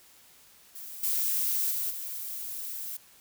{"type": "noise with level steps", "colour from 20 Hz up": "violet", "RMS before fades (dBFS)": [-42, -28, -31, -37], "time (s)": [0.75, 2.97], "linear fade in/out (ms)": 5, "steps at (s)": [1.03, 1.71, 1.9], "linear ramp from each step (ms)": 5, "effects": ["white hiss -57 dBFS RMS until 3.2 s"]}